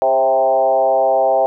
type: tone with frequency modulation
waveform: sine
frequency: 659.3 Hz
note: E5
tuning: in tune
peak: -11 dBFS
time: 0.02-1.46 s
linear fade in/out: 0 ms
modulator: 128 Hz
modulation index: 1.3
effects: none